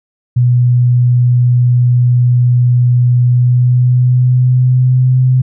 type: tone with pitch glide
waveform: sine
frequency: 123 to 128.3 Hz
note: B2 to C3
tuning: -7 to -34 cents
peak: -6 dBFS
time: 0.36-5.42 s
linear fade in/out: 10 ms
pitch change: +73 cents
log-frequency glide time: 3.23-5.25 s
effects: none